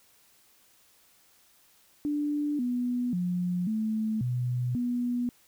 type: tone with pitch steps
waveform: sine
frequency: 294 / 245.7 / 178.4 / 218.3 / 123.7 / 243.6 Hz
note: D4 / B3 / F3 / A3 / B2 / B3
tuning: +2 / -9 / +37 / -13 / +3 / -24 cents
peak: -26 dBFS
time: 2.05-5.29 s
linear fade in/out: 0 ms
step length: 540 ms
effects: white hiss -62 dBFS RMS until 5.47 s